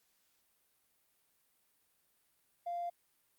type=tone with tanh clipping; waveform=triangle; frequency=695 Hz; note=F5; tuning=9 cents flat; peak=-35 dBFS; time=2.66-2.9 s; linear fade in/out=10 ms; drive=1 dB; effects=white hiss -75 dBFS RMS until 3.38 s + Opus 48 kbps